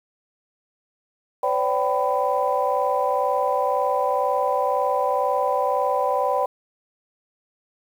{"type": "tone cluster", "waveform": "sine", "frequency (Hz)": [510, 572, 774, 997], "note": ["C5", "D5", "G5", "B5"], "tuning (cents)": [-44, -46, -22, 16], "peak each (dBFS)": -24, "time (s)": [1.43, 6.46], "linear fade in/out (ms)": 5, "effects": ["tanh soft clip ceiling -9 dBFS", "8-bit"]}